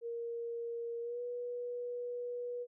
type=tone with pitch glide; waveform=sine; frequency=467.7 to 486.2 Hz; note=A#4 to B4; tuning=+6 to -27 cents; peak=-37 dBFS; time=0.01-2.67 s; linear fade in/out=50 ms; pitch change=+67 cents; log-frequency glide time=1.01-1.21 s; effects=none